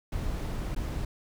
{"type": "noise with dropouts", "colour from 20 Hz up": "brown", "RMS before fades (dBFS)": -32, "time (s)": [0.12, 1.05], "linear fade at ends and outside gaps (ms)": 5, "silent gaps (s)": [0.749, 0.761], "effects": []}